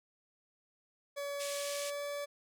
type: tone with pitch glide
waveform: 40% pulse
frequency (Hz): 568 to 575.3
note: C#5 to D5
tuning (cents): +42 to -36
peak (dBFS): -36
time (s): 1.16-2.26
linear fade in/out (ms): 20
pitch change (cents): +22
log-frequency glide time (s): 1.5-2.03
type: band-pass noise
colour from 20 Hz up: white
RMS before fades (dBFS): -43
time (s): 1.39-1.91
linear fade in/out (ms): 20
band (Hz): 2200 to 9400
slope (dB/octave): 24
effects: none